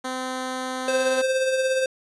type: tone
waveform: 10% pulse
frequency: 257.5 Hz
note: C4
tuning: 28 cents flat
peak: -19 dBFS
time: 0.04-1.22 s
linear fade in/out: 10 ms
type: tone with tremolo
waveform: square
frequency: 523.3 Hz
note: C5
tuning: in tune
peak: -19 dBFS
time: 0.88-1.86 s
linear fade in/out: 2 ms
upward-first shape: triangle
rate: 17 Hz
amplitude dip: 45%
effects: resampled to 24000 Hz + 9-bit